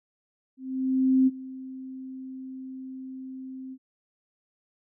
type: tone with ADSR envelope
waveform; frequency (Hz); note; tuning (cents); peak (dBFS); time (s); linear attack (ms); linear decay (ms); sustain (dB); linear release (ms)
sine; 261.6; C4; 0; -16; 0.57-3.78; 700; 31; -20; 56
effects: none